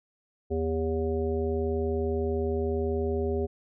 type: harmonic tone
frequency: 80.4 Hz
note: E2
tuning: 43 cents flat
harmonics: 1 / 3 / 5 / 7 / 9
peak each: -30 / -34 / -28 / -38 / -41 dBFS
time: 0.5-3.47 s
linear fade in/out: 20 ms
effects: none